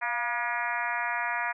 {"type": "harmonic tone with a mistuned harmonic", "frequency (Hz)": 240, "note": "B3", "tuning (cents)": -49, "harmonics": [3, 4, 5, 6, 7, 8, 9, 10], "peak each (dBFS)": [-36, -33, -38, -36, -34, -35, -38, -39], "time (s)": [0.01, 1.53], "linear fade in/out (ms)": 20, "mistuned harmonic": 3, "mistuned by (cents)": -47, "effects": []}